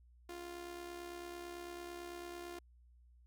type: tone with amplitude modulation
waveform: sawtooth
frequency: 349.2 Hz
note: F4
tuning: in tune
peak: -39 dBFS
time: 0.29-2.59 s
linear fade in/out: 5 ms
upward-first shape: sine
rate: 69 Hz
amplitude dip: 55%
effects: added 60 Hz sine -61 dBFS peak until 3.26 s